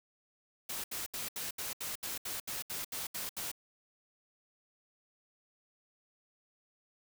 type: noise bursts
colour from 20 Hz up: white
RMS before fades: -39 dBFS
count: 13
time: 0.69-3.516 s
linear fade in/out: 5 ms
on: 150 ms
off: 73 ms
effects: none